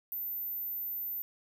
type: tone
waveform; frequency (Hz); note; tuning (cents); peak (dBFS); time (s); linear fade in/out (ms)
sine; 14180; A9; +12; -34; 0.12-1.22; 0
effects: none